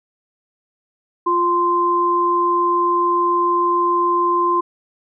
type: tone pair together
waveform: sine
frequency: 349.2 / 1040.7 Hz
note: F4 / C6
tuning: 0 / -10 cents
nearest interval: octave + perfect fifth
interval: 1890 cents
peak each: -20 / -15 dBFS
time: 1.26-4.61 s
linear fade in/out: 10 ms
effects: none